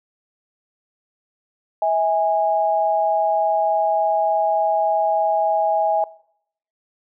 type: tone pair together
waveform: sine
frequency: 647.4 / 824 Hz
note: E5 / G#5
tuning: -31 / -14 cents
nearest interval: major third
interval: 417 cents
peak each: -19 dBFS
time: 1.82-6.04 s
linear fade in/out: 2 ms
effects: noise-tail reverb RT60 0.7 s tail -21 dB re dry